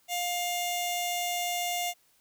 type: tone with notch filter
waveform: 15% pulse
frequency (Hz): 706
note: F5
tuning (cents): +19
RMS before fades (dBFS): -31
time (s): 0.08-1.94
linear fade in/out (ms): 50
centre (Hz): 1400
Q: 0.71
effects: white hiss -66 dBFS RMS until 2.2 s